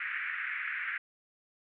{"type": "band-pass noise", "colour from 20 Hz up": "pink", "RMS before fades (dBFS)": -36, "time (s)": [0, 0.98], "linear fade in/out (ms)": 5, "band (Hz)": [1500, 2300], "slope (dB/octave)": 48, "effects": []}